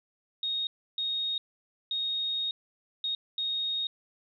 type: tone bursts at uneven times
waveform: sine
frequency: 3729 Hz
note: A#7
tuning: in tune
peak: -28 dBFS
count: 5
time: 0.43-0.67 / 0.98-1.38 / 1.91-2.51 / 3.04-3.15 / 3.38-3.87 s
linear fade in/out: 2 ms
effects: none